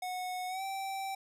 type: tone with pitch glide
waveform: square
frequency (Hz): 733 to 776.6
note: F#5 to G5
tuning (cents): -16 to -16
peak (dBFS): -36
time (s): 0.02-1.15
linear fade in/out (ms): 5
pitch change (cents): +100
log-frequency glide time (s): 0.48-0.63
effects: resampled to 32000 Hz